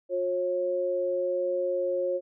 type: tone pair together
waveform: sine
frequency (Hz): 359.4 / 541.8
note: F4 / C#5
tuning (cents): +50 / -40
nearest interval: perfect fifth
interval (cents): 710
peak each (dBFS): -31 / -26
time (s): 0.09-2.21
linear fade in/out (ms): 50
effects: none